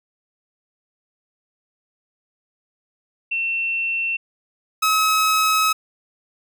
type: tone pair in turn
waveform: sine / sawtooth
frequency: 2700 / 1281.2 Hz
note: E7 / E6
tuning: +41 / -50 cents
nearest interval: octave + minor second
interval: 1291 cents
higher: first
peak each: -20 / -12 dBFS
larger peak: second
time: 3.31-4.17 / 4.82-5.73 s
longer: second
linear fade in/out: 10 ms
effects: none